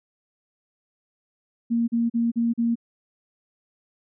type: tone bursts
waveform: sine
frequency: 233.1 Hz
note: A#3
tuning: in tune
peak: -19 dBFS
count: 5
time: 1.7-2.756 s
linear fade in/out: 20 ms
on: 180 ms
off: 39 ms
effects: none